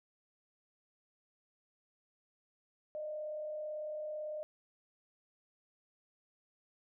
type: tone with frequency modulation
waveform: sine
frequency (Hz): 610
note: D#5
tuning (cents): -34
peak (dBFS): -38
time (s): 2.95-4.43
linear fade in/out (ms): 0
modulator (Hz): 38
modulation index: 0.33
effects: none